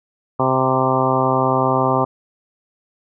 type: harmonic tone with a mistuned harmonic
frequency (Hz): 130.8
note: C3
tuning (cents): 0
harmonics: 1 / 2 / 3 / 4 / 5 / 6 / 7 / 8 / 9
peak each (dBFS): -23 / -23 / -23 / -23 / -23 / -23 / -23 / -23 / -23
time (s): 0.39-2.05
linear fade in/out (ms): 10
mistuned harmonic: 8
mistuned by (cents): -16
effects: none